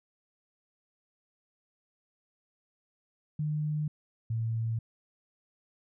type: tone pair in turn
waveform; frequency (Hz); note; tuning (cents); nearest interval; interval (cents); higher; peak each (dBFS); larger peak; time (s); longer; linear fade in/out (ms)
sine; 151.4 / 113.42; D#3 / A#2; -47 / -47; perfect fourth; 500; first; -28; neither; 3.39-3.88 / 4.3-4.79; neither; 5
effects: none